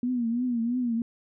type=tone with vibrato; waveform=sine; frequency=240 Hz; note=B3; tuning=49 cents flat; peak=-24 dBFS; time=0.03-1.02 s; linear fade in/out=2 ms; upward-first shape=triangle; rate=3 Hz; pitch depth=110 cents each way; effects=none